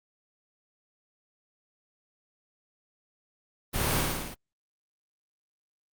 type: noise with echo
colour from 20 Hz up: pink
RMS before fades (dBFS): -29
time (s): 3.73-4.02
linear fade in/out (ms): 20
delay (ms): 55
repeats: 6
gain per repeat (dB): -2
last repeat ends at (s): 4.35
effects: Opus 32 kbps